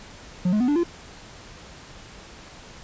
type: tone with pitch steps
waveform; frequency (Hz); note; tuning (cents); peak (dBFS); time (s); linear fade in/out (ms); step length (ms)
triangle; 180 / 211.6 / 248.7 / 292.4 / 343.7; F#3 / G#3 / B3 / D4 / F4; -47 / +33 / +12 / -7 / -28; -16; 0.45-0.835; 5; 77
effects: pink hiss -44 dBFS RMS until 2.83 s + resampled to 16000 Hz